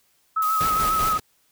sine tone with vibrato, 1281 Hz, E6, 50 cents flat, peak -19 dBFS, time 0.36-1.18 s, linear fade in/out 10 ms, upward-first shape sine, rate 7.3 Hz, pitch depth 36 cents each way
blue noise, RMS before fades -33 dBFS, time 0.42-1.13 s, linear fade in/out 2 ms
pink noise with tremolo, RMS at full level -29 dBFS, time 0.6-1.2 s, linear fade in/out 10 ms, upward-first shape square, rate 5.1 Hz, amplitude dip 40%
effects white hiss -64 dBFS RMS until 1.51 s

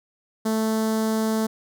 sawtooth tone with notch filter, 220 Hz, A3, in tune, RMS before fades -23 dBFS, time 0.45-1.47 s, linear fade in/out 10 ms, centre 2500 Hz, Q 0.82, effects none

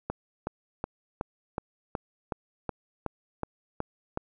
click train, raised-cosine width 1 ms, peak -16 dBFS, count 12, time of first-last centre 0.1-4.174 s, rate 2.7 Hz, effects none

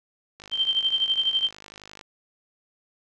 click train, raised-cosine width 0.2 ms, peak -25 dBFS, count 84, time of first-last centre 0.4-2.012 s, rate 51.5 Hz
sine tone with tremolo, 3136 Hz, G7, in tune, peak -17 dBFS, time 0.51-1.51 s, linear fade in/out 50 ms, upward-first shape triangle, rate 12 Hz, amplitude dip 85%
effects none

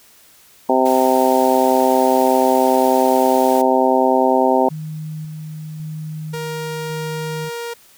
harmonic tone, 130 Hz, C3, 11 cents flat, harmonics 2 / 3 / 4 / 5 / 6 / 7, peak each -19 / -19 / -19 / -19 / -19 / -19 dBFS, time 0.69-4.69 s, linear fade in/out 5 ms
white noise, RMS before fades -32 dBFS, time 0.85-3.62 s, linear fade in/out 10 ms
sine tone with tremolo, 155.6 Hz, D#3, in tune, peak -25 dBFS, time 4.7-7.5 s, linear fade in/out 20 ms, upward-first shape square, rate 0.91 Hz, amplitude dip 25%
sawtooth tone, 470 Hz, A#4, 14 cents sharp, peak -21 dBFS, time 6.33-7.74 s, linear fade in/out 10 ms
effects white hiss -49 dBFS RMS until 7.97 s

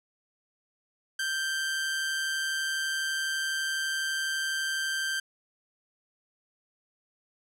sawtooth tone with amplitude modulation, 1568 Hz, G6, in tune, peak -23 dBFS, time 1.19-5.2 s, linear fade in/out 5 ms, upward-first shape sine, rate 152 Hz, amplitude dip 35%, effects low-pass 12000 Hz 12 dB/octave

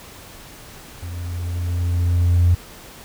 triangle tone with level ramp, 87.31 Hz, F2, in tune, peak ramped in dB -26 to -7 dBFS, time 1.02-2.55 s, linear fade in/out 10 ms, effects tanh soft clip ceiling -8 dBFS + pink hiss -41 dBFS RMS until 3.04 s

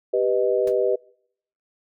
sine chord, G augmented, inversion none, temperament equal, 392 / 493.9 / 622.3 Hz, G4 / B4 / D#5, 0 / 0 / 0 cents, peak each -22 / -21 / -24 dBFS, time 0.13-0.96 s, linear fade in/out 10 ms
pink noise with exponential decay, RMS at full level -35 dBFS, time 0.67-0.75 s, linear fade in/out 5 ms, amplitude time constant 17 ms
effects noise-tail reverb RT60 0.7 s tail -26 dB re dry

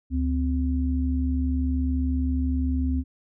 sine tone pair together, 72.45 / 258.2 Hz, D2 / C4, -23 / -23 cents, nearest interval octave + minor seventh, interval 2200 cents, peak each -23 / -26 dBFS, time 0.1-3.04 s, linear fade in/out 50 ms, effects none

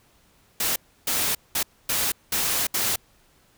white noise bursts at uneven times, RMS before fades -24 dBFS, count 6, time 0.6-0.76 / 1.07-1.35 / 1.55-1.63 / 1.89-2.12 / 2.32-2.67 / 2.74-2.96 s, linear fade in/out 5 ms, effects pink hiss -60 dBFS RMS until 3.57 s

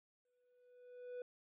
triangle tone with exponential growth, 493.9 Hz, B4, in tune, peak -40 dBFS, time 0.25-1.22 s, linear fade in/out 2 ms, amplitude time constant 210 ms, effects resampled to 8000 Hz

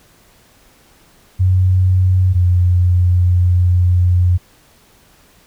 sine tone pair in turn, 92.5 / 89.35 Hz, F#2 / F2, 0 / +40 cents, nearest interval minor second, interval 60 cents, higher first, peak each -9 dBFS, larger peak neither, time 1.39-2.34 / 2.34-4.38 s, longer second, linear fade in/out 20 ms, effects pink hiss -50 dBFS RMS until 5.46 s

